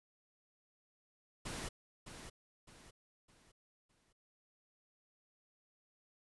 pink noise with echo, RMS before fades -43 dBFS, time 1.45-1.69 s, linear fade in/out 10 ms, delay 610 ms, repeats 4, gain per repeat -8 dB, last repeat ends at 4.13 s, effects resampled to 24000 Hz

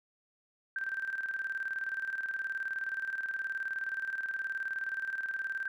sine tone with tremolo, 1568 Hz, G6, in tune, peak -31 dBFS, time 0.76-5.68 s, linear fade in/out 2 ms, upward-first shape square, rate 19 Hz, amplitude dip 60%, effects none

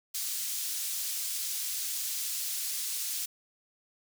pink high-pass noise, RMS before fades -34 dBFS, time 0.14-3.26 s, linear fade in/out 10 ms, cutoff 5300 Hz, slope 12 dB/octave, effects none

